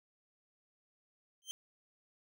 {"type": "tone with exponential growth", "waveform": "25% pulse", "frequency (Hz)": 3134, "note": "G7", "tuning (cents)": -1, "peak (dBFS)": -32, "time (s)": [1.42, 1.51], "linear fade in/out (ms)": 0, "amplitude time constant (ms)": 18, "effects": []}